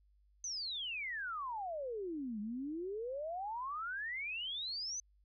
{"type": "exponential two-way sweep", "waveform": "sine", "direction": "down then up", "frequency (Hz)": [6260, 202.6, 6260], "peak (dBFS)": -38, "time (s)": [0.44, 5], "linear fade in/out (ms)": 2, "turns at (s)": 2.4, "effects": ["added 50 Hz sine -66 dBFS peak until 5.24 s"]}